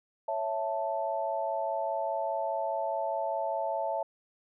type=chord; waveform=sine; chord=A major; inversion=first; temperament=equal; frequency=554.4 / 659.3 / 880 Hz; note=C#5 / E5 / A5; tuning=0 / 0 / 0 cents; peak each=-35 / -32 / -33 dBFS; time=0.28-4.03 s; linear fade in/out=5 ms; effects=none